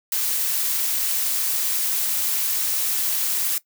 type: noise with amplitude modulation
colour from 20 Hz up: blue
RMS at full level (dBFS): -21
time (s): 0.12-3.58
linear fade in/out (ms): 2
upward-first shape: sine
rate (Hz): 221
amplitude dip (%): 40
effects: noise-tail reverb RT60 0.1 s tail -18 dB re dry